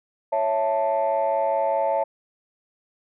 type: chord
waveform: sine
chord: A major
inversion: first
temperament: equal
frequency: 554.4 / 659.3 / 880 Hz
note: C#5 / E5 / A5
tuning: 0 / 0 / 0 cents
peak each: -23 dBFS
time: 0.32-2.04 s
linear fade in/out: 10 ms
effects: tanh soft clip ceiling -14 dBFS